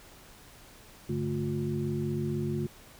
sine tone cluster, 98.4 / 144.5 / 220.4 / 356.1 Hz, G2 / D3 / A3 / F4, +7 / -28 / +3 / +34 cents, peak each -38 / -32 / -34 / -34 dBFS, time 1.09-2.67 s, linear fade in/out 5 ms, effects pink hiss -53 dBFS RMS until 2.99 s

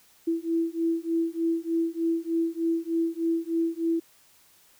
sine beating tone pair, 329.6 / 332.9 Hz, E4 / E4, 0 / +17 cents, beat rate 3.3 Hz, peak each -27 dBFS, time 0.27-4 s, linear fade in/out 10 ms, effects white hiss -59 dBFS RMS until 4.79 s

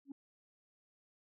sine tone with exponential growth, 277.2 Hz, C#4, in tune, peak -38 dBFS, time 0.05-0.12 s, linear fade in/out 5 ms, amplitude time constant 15 ms, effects tanh soft clip ceiling -39 dBFS

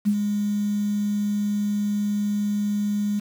sine tone with ADSR envelope, 206.2 Hz, G#3, 12 cents flat, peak -15 dBFS, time 0.05-3.2 s, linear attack 27 ms, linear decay 64 ms, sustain -6 dB, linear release 13 ms, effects 7-bit

